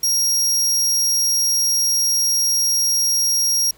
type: tone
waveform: sawtooth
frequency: 5620 Hz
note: F8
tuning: 10 cents sharp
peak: -13 dBFS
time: 0.03-3.71 s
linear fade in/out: 5 ms
effects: pink hiss -51 dBFS RMS until 3.77 s